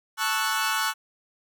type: chord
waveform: sawtooth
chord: F# minor seventh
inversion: first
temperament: equal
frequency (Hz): 880 / 1108.7 / 1318.5 / 1480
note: A5 / C#6 / E6 / F#6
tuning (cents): 0 / 0 / 0 / 0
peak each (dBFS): -26 / -26 / -27 / -24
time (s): 0.17-0.94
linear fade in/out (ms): 50
effects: none